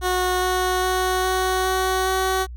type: tone with pitch steps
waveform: 15% pulse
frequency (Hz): 365.7 / 368 / 370.4 / 372.7 / 375.1 / 377.5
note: F#4 / F#4 / F#4 / F#4 / F#4 / F#4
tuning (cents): -20 / -9 / +2 / +13 / +24 / +35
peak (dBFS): -13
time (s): 0.01-2.47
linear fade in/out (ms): 50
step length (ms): 410
effects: added 60 Hz sine -32 dBFS peak until 2.56 s